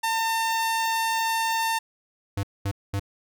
sawtooth tone, 903 Hz, A5, 45 cents sharp, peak -19 dBFS, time 0.03-1.79 s, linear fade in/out 10 ms
square tone bursts, 99.4 Hz, G2, 25 cents sharp, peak -25 dBFS, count 3, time 2.37-2.996 s, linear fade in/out 5 ms, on 62 ms, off 220 ms
effects none

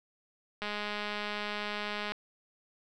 click train, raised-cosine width 0.3 ms, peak -20 dBFS, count 313, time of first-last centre 0.62-2.12 s, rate 208 Hz, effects none

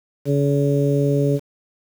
harmonic tone, 141.8 Hz, C#3, 40 cents sharp, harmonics 1 / 2 / 3 / 4, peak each -18 / -22 / -21 / -25 dBFS, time 0.25-1.4 s, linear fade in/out 50 ms, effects 7-bit

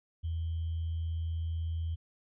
sine tone with sample-and-hold, 82 Hz, E2, 9 cents flat, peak -31 dBFS, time 0.23-1.96 s, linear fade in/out 20 ms, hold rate 3150 Hz, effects resampled to 11025 Hz

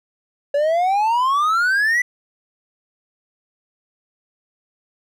triangle exponential sweep, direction up, 562 to 2005 Hz, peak -13 dBFS, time 0.54-2.02 s, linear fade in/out 5 ms, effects none

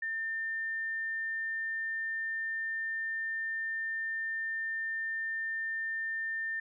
sine tone, 1800 Hz, A6, 39 cents sharp, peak -32 dBFS, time 0.02-6.6 s, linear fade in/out 5 ms, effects none

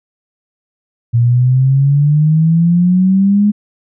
sine exponential sweep, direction up, 116.54 to 209.9 Hz, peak -7 dBFS, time 1.13-3.52 s, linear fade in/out 20 ms, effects none

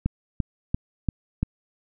click train, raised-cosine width 5 ms, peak -10 dBFS, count 5, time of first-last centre 0.06-1.43 s, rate 2.92 Hz, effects none

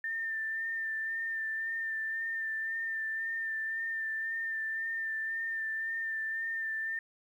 sine tone with vibrato, 1794 Hz, A6, 33 cents sharp, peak -32 dBFS, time 0.04-6.99 s, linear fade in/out 2 ms, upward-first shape sine, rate 1.9 Hz, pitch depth 20 cents each way, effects 11-bit

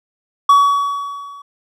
triangle tone with level ramp, 1131 Hz, C#6, 34 cents sharp, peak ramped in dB -3 to -32 dBFS, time 0.49-1.42 s, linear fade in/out 5 ms, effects none

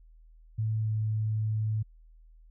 sine tone with pitch glide, 109.7 to 108.5 Hz, A2 to A2, -5 to -24 cents, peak -26 dBFS, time 0.58-1.83 s, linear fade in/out 10 ms, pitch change -19 cents, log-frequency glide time 0.8-0.9 s, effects added 40 Hz sine -52 dBFS peak until 2.5 s

